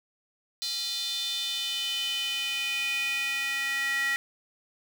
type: tone with high-pass filter sweep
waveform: square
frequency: 274.1 Hz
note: C#4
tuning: 19 cents flat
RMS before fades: -30 dBFS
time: 0.62-4.16 s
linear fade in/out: 0 ms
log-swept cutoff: 4100 to 1900 Hz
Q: 5.4
effects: none